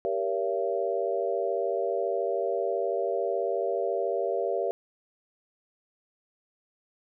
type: chord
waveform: sine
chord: G diminished seventh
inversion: none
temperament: just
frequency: 392 / 470.4 / 564.5 / 677.4 Hz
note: G4 / Bb4 / Db5 / Fb5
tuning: 0 / +16 / +31 / +47 cents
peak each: -31 dBFS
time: 0.05-4.71 s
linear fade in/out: 0 ms
effects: none